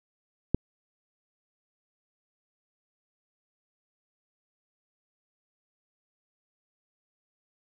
click, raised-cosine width 3 ms, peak -9 dBFS, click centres 0.546 s, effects none

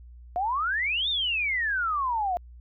sine exponential two-way sweep, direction up then down, 690 to 3729 to 690 Hz, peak -24 dBFS, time 0.36-2.37 s, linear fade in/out 0 ms, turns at 1.09 s, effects added 60 Hz sine -44 dBFS peak until 2.6 s

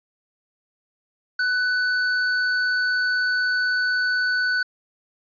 square tone, 1494 Hz, F#6, 16 cents sharp, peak -20 dBFS, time 1.39-4.63 s, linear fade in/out 5 ms, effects resampled to 11025 Hz

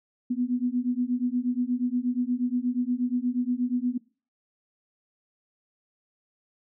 sine beating tone pair, 242.8 / 251.2 Hz, B3 / B3, -29 / +30 cents, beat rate 8.4 Hz, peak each -27 dBFS, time 0.3-3.98 s, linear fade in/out 10 ms, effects noise-tail reverb RT60 0.4 s tail -22 dB re dry

